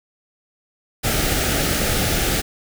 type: band-stop noise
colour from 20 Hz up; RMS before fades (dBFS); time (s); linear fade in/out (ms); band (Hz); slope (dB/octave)
pink; -20; 1.03-2.42; 20; 860 to 1200; 96
effects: none